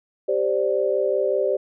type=chord; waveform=sine; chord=G suspended fourth; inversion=none; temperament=just; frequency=392 / 522.7 / 588 Hz; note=G4 / C5 / D5; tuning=0 / -2 / +2 cents; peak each=-23 / -23 / -23 dBFS; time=0.28-1.57 s; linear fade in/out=10 ms; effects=none